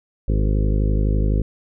harmonic tone with a mistuned harmonic, 51.91 Hz, G#1, in tune, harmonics 1 / 2 / 3 / 4 / 5 / 6 / 7 / 8 / 9 / 10, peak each -17 / -23 / -27 / -29 / -31 / -33 / -34 / -35 / -36 / -37 dBFS, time 0.28-1.42 s, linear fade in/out 5 ms, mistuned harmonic 8, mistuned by -16 cents, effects none

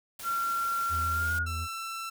white noise, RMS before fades -42 dBFS, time 0.19-1.39 s, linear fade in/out 5 ms
sine tone with pitch glide, 1370 to 1433.1 Hz, F6 to F6, -34 to +44 cents, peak -27 dBFS, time 0.23-1.47 s, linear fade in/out 50 ms, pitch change +78 cents, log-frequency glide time 1.11-1.33 s
triangle tone with vibrato, 82.41 Hz, E2, in tune, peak -30 dBFS, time 0.89-1.68 s, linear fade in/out 50 ms, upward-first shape sine, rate 7 Hz, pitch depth 27 cents each way
sawtooth tone, 1339 Hz, E6, 27 cents sharp, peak -31 dBFS, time 1.46-2.1 s, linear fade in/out 10 ms
effects none

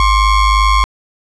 square ring-modulated tone, 554.4 Hz, C#5, in tune, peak -6 dBFS, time 0-0.84 s, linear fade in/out 0 ms, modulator 503 Hz, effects low-pass 6000 Hz 12 dB/octave

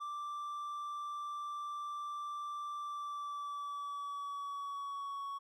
triangle tone with pitch glide, 1174.7 to 1115.2 Hz, D6 to C#6, 0 to +10 cents, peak -37 dBFS, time 0-5.39 s, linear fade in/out 20 ms, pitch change -90 cents, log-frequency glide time 2.78-5.27 s, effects none

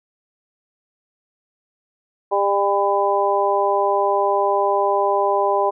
harmonic tone, 200 Hz, G3, 35 cents sharp, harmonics 2 / 3 / 4 / 5, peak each -21 / -21 / -21 / -21 dBFS, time 2.31-5.71 s, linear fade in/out 20 ms, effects none

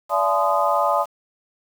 sine tone cluster, 578 / 677 / 854 / 1029 / 1236 Hz, D5 / E5 / G#5 / C6 / D#6, -28 / +46 / +48 / -29 / -12 cents, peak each -23 dBFS, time 0.09-1.06 s, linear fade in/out 50 ms, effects 7-bit

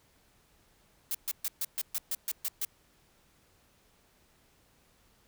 blue noise bursts, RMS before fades -32 dBFS, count 10, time 1.11-2.65 s, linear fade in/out 2 ms, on 37 ms, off 130 ms, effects pink hiss -66 dBFS RMS until 5.27 s

